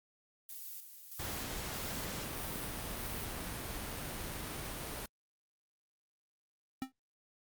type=noise with tremolo; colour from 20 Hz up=violet; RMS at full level=-46 dBFS; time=0.49-3.25 s; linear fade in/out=2 ms; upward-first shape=square; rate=1.6 Hz; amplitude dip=50%
type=noise; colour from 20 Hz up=pink; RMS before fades=-41 dBFS; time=1.19-5.06 s; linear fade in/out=5 ms
type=clicks; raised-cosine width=3 ms; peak=-34 dBFS; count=10; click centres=1.64 / 1.978 / 2.183 / 2.528 / 2.559 / 2.91 / 3.173 / 3.223 / 3.526 / 3.755 s
type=tone with exponential decay; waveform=square; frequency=263 Hz; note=C4; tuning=9 cents sharp; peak=-32 dBFS; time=6.82-6.92 s; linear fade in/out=0 ms; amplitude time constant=20 ms
effects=Opus 48 kbps